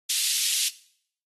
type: high-pass noise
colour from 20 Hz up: pink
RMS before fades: -25 dBFS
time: 0.09-0.69 s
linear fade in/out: 10 ms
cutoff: 3000 Hz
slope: 24 dB/octave
effects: noise-tail reverb RT60 0.6 s tail -18 dB re dry + AAC 32 kbps